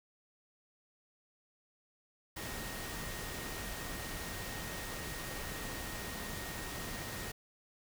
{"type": "tone in noise", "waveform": "sine", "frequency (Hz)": 1864.7, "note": "A#6", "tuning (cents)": 0, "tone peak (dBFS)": -49, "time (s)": [2.36, 7.32], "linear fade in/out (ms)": 10, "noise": "pink", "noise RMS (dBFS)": -42, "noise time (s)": [2.36, 7.32], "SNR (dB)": -10, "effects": []}